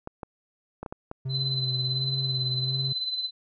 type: clicks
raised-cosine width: 1 ms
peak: -21 dBFS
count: 6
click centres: 0.074 / 0.232 / 0.83 / 0.862 / 0.925 / 1.114 s
type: tone with vibrato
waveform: triangle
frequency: 130.81 Hz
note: C3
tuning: in tune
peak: -26 dBFS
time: 1.25-2.93 s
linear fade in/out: 10 ms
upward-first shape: sine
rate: 1.4 Hz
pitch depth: 37 cents each way
type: tone with tremolo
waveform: sine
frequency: 4038 Hz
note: B7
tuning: 38 cents sharp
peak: -25 dBFS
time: 1.29-3.31 s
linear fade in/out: 50 ms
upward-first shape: sine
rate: 18 Hz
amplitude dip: 55%
effects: none